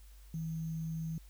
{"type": "tone with sample-and-hold", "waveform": "sine", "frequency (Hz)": 161.4, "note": "E3", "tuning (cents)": -36, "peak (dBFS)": -35, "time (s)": [0.34, 1.18], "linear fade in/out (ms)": 2, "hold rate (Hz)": 6300, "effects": ["added 50 Hz sine -52 dBFS peak until 1.29 s", "white hiss -65 dBFS RMS until 1.29 s"]}